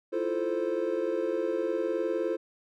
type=chord; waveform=triangle; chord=F major seventh; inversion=third; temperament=equal; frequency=329.6 / 349.2 / 440 / 523.3 Hz; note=E4 / F4 / A4 / C5; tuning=0 / 0 / 0 / 0 cents; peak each=-33 / -30 / -30 / -30 dBFS; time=0.12-2.37 s; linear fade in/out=20 ms; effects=none